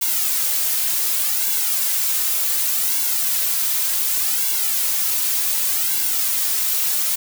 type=noise with flanger; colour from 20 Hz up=blue; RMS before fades=-20 dBFS; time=0.01-7.16 s; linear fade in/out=10 ms; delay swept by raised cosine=1.6 to 3.6 ms; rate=0.67 Hz; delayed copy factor=-0.85; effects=none